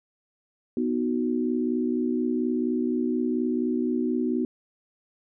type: chord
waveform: sine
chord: B major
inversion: none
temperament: equal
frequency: 246.9 / 311.1 / 370 Hz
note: B3 / D#4 / F#4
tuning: 0 / 0 / 0 cents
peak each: -25 / -29 / -29 dBFS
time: 0.77-4.45 s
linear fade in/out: 2 ms
effects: none